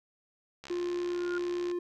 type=click train; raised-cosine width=0.2 ms; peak=-27 dBFS; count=75; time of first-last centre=0.64-1.714 s; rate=68.9 Hz
type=tone; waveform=triangle; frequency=351.7 Hz; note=F4; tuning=12 cents sharp; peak=-28 dBFS; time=0.7-1.79 s; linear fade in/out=5 ms
type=tone with exponential growth; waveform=sine; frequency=1422 Hz; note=F6; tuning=31 cents sharp; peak=-33 dBFS; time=0.96-1.38 s; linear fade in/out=5 ms; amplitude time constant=91 ms
effects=none